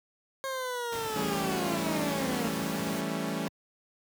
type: linear sweep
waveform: 20% pulse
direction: down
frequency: 540 to 228 Hz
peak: -27 dBFS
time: 0.44-2.48 s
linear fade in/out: 0 ms
type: noise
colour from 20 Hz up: pink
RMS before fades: -39 dBFS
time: 0.92-3.01 s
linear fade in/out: 5 ms
type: chord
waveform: sawtooth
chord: A dominant seventh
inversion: second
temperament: equal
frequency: 164.81 / 196 / 220 / 277.2 Hz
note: E3 / G3 / A3 / C#4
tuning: 0 / 0 / 0 / 0 cents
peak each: -32 dBFS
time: 1.16-3.48 s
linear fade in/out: 0 ms
effects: high-pass 100 Hz 12 dB/octave